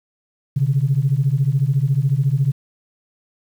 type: beating tone pair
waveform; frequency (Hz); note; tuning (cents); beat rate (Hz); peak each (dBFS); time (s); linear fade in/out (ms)
sine; 130.2 / 144.2; C3 / D3; -8 / -31; 14; -17; 0.56-2.52; 10
effects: tanh soft clip ceiling -7 dBFS + 8-bit